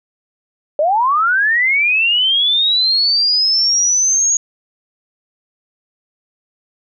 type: linear sweep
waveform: sine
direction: up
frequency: 569 to 6700 Hz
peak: -11 dBFS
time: 0.79-4.37 s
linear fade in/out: 2 ms
effects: none